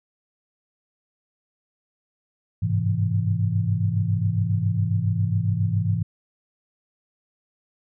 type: tone cluster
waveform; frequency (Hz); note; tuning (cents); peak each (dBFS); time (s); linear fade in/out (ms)
sine; 97.8 / 105.1 / 129.5 / 165.7; G2 / G#2 / C3 / E3; -4 / +21 / -17 / +9; -27 / -22 / -29 / -26; 2.62-6.03; 10
effects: none